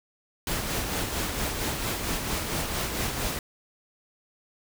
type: noise with tremolo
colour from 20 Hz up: pink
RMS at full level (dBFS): -28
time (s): 0.47-3.39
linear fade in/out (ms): 2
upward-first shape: sine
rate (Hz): 4.4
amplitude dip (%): 40
effects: none